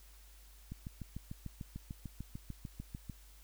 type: click train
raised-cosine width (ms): 5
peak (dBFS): -30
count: 17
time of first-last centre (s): 0.72-3.097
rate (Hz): 6.73
effects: added 50 Hz sine -56 dBFS peak until 3.43 s + white hiss -63 dBFS RMS until 3.43 s